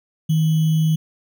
sine tone with sample-and-hold, 158.3 Hz, D#3, 30 cents sharp, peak -14 dBFS, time 0.29-0.96 s, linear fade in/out 10 ms, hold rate 3150 Hz, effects none

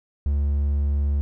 triangle tone, 71.5 Hz, D2, 46 cents flat, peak -17 dBFS, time 0.26-1.21 s, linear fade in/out 0 ms, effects none

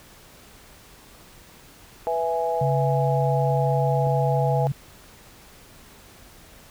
sine chord, E major, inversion second, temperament equal, 493.9 / 659.3 / 830.6 Hz, B4 / E5 / G#5, 0 / 0 / 0 cents, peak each -26 dBFS, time 2.07-4.67 s, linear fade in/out 0 ms
sine tone, 138.59 Hz, C#3, in tune, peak -21 dBFS, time 2.61-4.72 s, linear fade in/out 5 ms
clicks, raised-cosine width 2 ms, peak -31 / -25 dBFS, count 2, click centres 3.506 / 4.07 s
effects pink hiss -49 dBFS RMS until 6.7 s

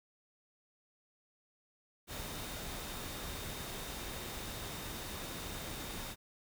sine tone in noise, 3678 Hz, A#7, 24 cents flat, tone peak -53 dBFS, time 2.07-6.16 s, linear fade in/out 50 ms, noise pink, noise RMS -43 dBFS, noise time 2.07-6.16 s, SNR -13 dB, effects none

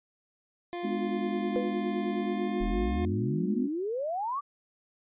25% pulse tone with pitch glide, 349.2 to 355.1 Hz, F4 to F4, 0 to +29 cents, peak -30 dBFS, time 0.73-3.05 s, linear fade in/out 0 ms, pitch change +29 cents, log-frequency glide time 2.16-2.8 s
sine chord, G# diminished seventh, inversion none, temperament just, 207.7 / 249.2 / 299 / 358.8 Hz, G#3 / B3 / D4 / F4, 0 / +16 / +31 / +47 cents, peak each -32 / -36 / -36 / -35 dBFS, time 0.83-3.68 s, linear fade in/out 20 ms
sine tone with exponential decay, 493.9 Hz, B4, in tune, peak -24 dBFS, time 1.56-1.82 s, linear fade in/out 0 ms, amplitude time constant 55 ms
sine exponential sweep, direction up, 35.51 to 1192 Hz, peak -29 dBFS, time 2.6-4.41 s, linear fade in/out 20 ms
effects resampled to 8000 Hz

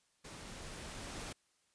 pink noise with level ramp, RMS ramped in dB -50 to -44 dBFS, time 0.24-1.33 s, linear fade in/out 10 ms, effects white hiss -75 dBFS RMS until 1.74 s + resampled to 22050 Hz

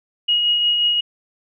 sine tone with tremolo, 2888 Hz, F#7, 43 cents flat, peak -13 dBFS, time 0.28-1.01 s, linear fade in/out 10 ms, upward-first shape triangle, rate 5.6 Hz, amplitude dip 35%, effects none

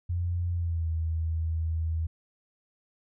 sine tone with pitch glide, 87.31 to 80.99 Hz, F2 to E2, 0 to -30 cents, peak -26 dBFS, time 0.09-2.07 s, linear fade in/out 10 ms, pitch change -130 cents, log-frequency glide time 0.52-0.89 s, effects none

